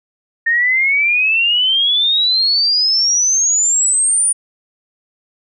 sine exponential sweep, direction up, 1821 to 9570 Hz, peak -11 dBFS, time 0.46-4.33 s, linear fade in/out 10 ms, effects none

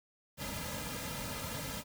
pink noise with comb filter, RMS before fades -40 dBFS, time 0.37-1.84 s, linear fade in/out 50 ms, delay 2.7 ms, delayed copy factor -0.95, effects none

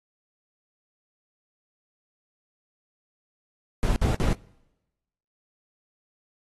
brown noise bursts, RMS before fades -22 dBFS, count 3, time 3.83-4.33 s, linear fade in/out 0 ms, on 130 ms, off 55 ms, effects noise-tail reverb RT60 1.0 s tail -24 dB re dry + AAC 32 kbps

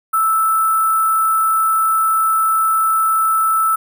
sine tone with sample-and-hold, 1318.5 Hz, E6, in tune, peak -12 dBFS, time 0.13-3.76 s, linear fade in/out 10 ms, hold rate 11025 Hz, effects none

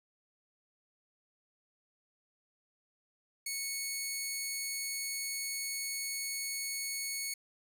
10% pulse tone, 2210 Hz, C#7, 6 cents flat, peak -26 dBFS, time 3.46-7.34 s, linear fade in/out 5 ms, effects none

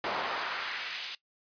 brown noise with high-pass filter sweep, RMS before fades -35 dBFS, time 0.04-1.15 s, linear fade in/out 2 ms, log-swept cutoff 660 to 3300 Hz, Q 1.2, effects noise-tail reverb RT60 0.1 s tail -19 dB re dry + resampled to 11025 Hz

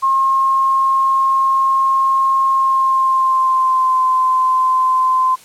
sine tone with pitch glide, 1072 to 1033.7 Hz, C6 to C6, +42 to -21 cents, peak -11 dBFS, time 0.02-5.36 s, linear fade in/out 20 ms, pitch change -63 cents, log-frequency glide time 2.51-4.02 s, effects white hiss -43 dBFS RMS until 5.44 s + low-pass 11000 Hz 12 dB/octave

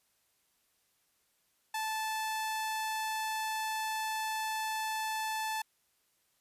sawtooth tone, 875 Hz, A5, 10 cents flat, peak -29 dBFS, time 1.74-5.62 s, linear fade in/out 5 ms, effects white hiss -74 dBFS RMS until 6.4 s + resampled to 32000 Hz

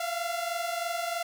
sawtooth tone pair together, 678 / 701.1 Hz, E5 / F5, +49 / +7 cents, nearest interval minor second, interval 58 cents, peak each -28 / -30 dBFS, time 0-1.23 s, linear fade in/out 5 ms, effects none

